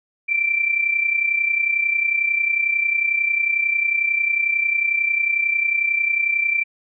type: tone with amplitude modulation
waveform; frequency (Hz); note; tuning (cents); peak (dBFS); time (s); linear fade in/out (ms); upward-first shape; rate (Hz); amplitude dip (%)
sine; 2349; D7; 0; -14; 0.28-6.64; 20; sine; 31.1; 65
effects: none

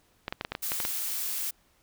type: clicks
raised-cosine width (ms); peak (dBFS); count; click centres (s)
0.3; -15; 9; 0.281 / 0.325 / 0.411 / 0.449 / 0.52 / 0.551 / 0.719 / 0.802 / 0.851
type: noise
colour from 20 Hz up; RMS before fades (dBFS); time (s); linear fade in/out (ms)
blue; -32; 0.62-1.51; 10
effects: pink hiss -66 dBFS RMS until 1.82 s

